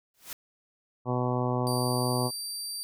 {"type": "noise with exponential growth", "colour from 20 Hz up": "white", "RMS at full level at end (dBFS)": -35, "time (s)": [0.14, 0.33], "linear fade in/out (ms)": 2, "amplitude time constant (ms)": 41}
{"type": "harmonic tone", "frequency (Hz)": 124.5, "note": "B2", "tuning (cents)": 14, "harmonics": [1, 2, 3, 4, 5, 6, 7, 8, 9], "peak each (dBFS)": [-29, -32, -34, -35, -36, -37, -37, -38, -39], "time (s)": [1.05, 2.31], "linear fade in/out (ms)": 50}
{"type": "tone", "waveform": "25% pulse", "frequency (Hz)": 4676, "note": "D8", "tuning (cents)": -8, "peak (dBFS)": -29, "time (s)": [1.67, 2.83], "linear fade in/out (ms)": 0}
{"effects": []}